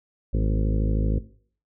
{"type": "harmonic tone with a mistuned harmonic", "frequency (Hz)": 53.1, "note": "G#1", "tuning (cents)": 39, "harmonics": [1, 2, 3, 4, 5, 6, 7, 8, 9, 10], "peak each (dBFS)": [-21, -27, -31, -33, -35, -37, -38, -39, -40, -41], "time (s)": [0.33, 1.19], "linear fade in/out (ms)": 10, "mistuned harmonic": 4, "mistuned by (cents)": 51, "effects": ["noise-tail reverb RT60 0.5 s tail -17 dB re dry"]}